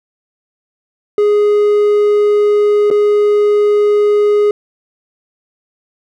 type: tone with dropouts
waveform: triangle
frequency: 415.3 Hz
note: G#4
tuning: in tune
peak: -6 dBFS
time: 1.18-4.51 s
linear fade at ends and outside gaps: 2 ms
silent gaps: 2.903-2.911 s
effects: none